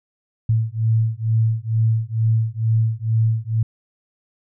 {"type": "beating tone pair", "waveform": "sine", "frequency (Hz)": [110.9, 113.1], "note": ["A2", "A2"], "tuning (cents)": [14, 48], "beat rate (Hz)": 2.2, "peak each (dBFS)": -19, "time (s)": [0.49, 3.63], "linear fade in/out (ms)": 5, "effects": []}